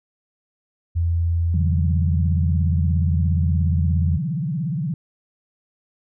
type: tone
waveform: sine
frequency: 84.5 Hz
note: E2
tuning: 43 cents sharp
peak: -17 dBFS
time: 0.95-4.18 s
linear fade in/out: 20 ms
type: tone with vibrato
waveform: sine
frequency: 155.56 Hz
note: D#3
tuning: in tune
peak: -21 dBFS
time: 1.54-4.94 s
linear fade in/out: 2 ms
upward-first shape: sine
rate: 17 Hz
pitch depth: 270 cents each way
effects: none